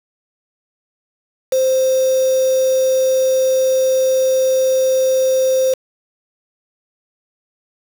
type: tone with quantisation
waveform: sine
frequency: 522 Hz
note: C5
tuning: 4 cents flat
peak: -12 dBFS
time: 1.52-5.74 s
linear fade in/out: 5 ms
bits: 4
effects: none